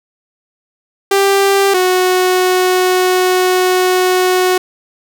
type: tone pair in turn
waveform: sawtooth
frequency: 394.2 / 367.5 Hz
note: G4 / F#4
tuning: +10 / -12 cents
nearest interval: minor second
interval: 122 cents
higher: first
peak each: -5 / -6 dBFS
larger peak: first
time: 1.11-1.74 / 1.74-4.58 s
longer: second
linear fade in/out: 5 ms
effects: none